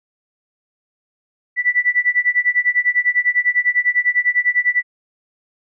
sine tone with tremolo, 1969 Hz, B6, 6 cents flat, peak -10 dBFS, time 1.56-4.83 s, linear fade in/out 50 ms, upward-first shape sine, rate 10 Hz, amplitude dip 95%, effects none

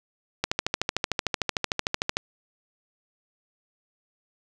click train, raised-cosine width 0.2 ms, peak -6 dBFS, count 24, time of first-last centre 0.44-2.169 s, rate 13.3 Hz, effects none

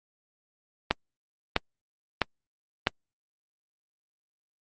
click train, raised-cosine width 0.3 ms, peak -5 dBFS, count 4, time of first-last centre 0.91-2.871 s, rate 1.53 Hz, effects Opus 32 kbps

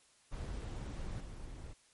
brown noise with level steps, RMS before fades -41 / -47 dBFS, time 0.31-1.74 s, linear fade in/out 20 ms, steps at 1.2 s, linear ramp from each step 2 ms, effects white hiss -67 dBFS RMS until 1.93 s + MP3 48 kbps

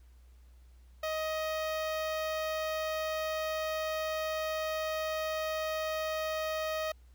sawtooth tone with notch filter, 628 Hz, D#5, 16 cents sharp, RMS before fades -34 dBFS, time 1.03-6.92 s, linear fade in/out 5 ms, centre 8600 Hz, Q 1, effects added 61 Hz sine -54 dBFS peak until 7.14 s + pink hiss -71 dBFS RMS until 7.14 s

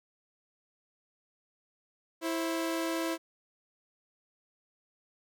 sawtooth tone pair together, 329.6 / 531.7 Hz, E4 / C5, 0 / +28 cents, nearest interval minor sixth, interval 828 cents, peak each -27 / -34 dBFS, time 2.21-3.18 s, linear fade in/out 50 ms, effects none

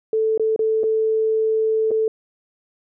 sine tone with dropouts, 440 Hz, A4, in tune, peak -16 dBFS, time 0.13-2.08 s, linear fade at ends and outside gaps 2 ms, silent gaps 0.377-0.396 / 0.562-0.592 / 0.834-0.839 / 1.908-1.914 s, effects none

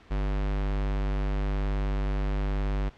square tone, 49.47 Hz, G1, 17 cents sharp, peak -26 dBFS, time 0.1-2.9 s, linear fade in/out 20 ms, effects pink hiss -54 dBFS RMS until 2.97 s + low-pass 3000 Hz 12 dB/octave

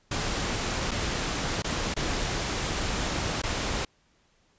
pink noise with dropouts, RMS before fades -29 dBFS, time 0.11-3.85 s, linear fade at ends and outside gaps 5 ms, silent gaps 0.91-0.914 / 1.622-1.643 / 1.941-1.964 / 3.419-3.435 s, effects pink hiss -66 dBFS RMS until 4.58 s + resampled to 16000 Hz

